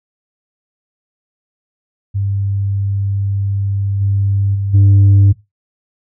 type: tone with level steps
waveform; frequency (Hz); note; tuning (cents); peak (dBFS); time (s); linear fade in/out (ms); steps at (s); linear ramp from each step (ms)
sine; 99.2; G2; +21; -14 / -11 / -15 / -3; 2.14-5.33; 20; 4 / 4.54 / 4.73; 20
effects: noise-tail reverb RT60 0.2 s tail -17 dB re dry + tanh soft clip ceiling -4 dBFS